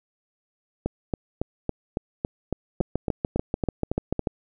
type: two click trains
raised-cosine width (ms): 2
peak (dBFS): -11 / -10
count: 13 / 11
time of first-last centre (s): 0.86-4.193 / 2.81-4.272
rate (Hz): 3.6 / 6.84
effects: none